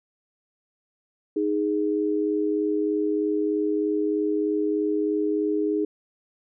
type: tone pair together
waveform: sine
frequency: 311.1 / 414.3 Hz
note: D#4 / G#4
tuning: 0 / -4 cents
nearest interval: perfect fourth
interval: 496 cents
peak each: -24 dBFS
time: 1.36-5.85 s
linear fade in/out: 5 ms
effects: none